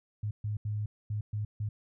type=tone bursts at uneven times; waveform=sine; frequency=105.4 Hz; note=G#2; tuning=26 cents sharp; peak=-30 dBFS; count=6; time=0.23-0.31 / 0.44-0.57 / 0.65-0.86 / 1.1-1.21 / 1.33-1.45 / 1.6-1.69 s; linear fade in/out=5 ms; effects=none